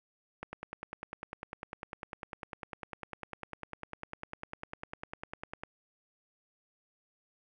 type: click train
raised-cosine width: 0.5 ms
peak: -24 dBFS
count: 53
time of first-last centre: 0.43-5.635 s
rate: 9.99 Hz
effects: none